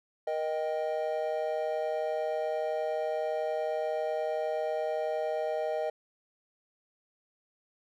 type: chord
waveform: triangle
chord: Eb major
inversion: second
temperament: equal with one note detuned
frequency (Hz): 472.1 / 622.3 / 784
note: Bb4 / Eb5 / G5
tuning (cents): +22 / 0 / 0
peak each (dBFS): -33 / -29 / -35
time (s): 0.27-5.9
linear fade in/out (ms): 5
effects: none